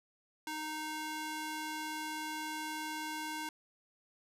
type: tone with high-pass filter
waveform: square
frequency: 309.4 Hz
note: D#4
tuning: 10 cents flat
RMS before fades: -40 dBFS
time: 0.47-3.49 s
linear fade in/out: 2 ms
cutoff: 660 Hz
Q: 0.82
effects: resampled to 32000 Hz